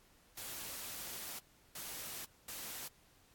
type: noise bursts at uneven times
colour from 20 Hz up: white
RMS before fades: -45 dBFS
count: 3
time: 0.37-1.39 / 1.75-2.25 / 2.48-2.88 s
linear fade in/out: 5 ms
effects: pink hiss -67 dBFS RMS until 3.34 s + AAC 64 kbps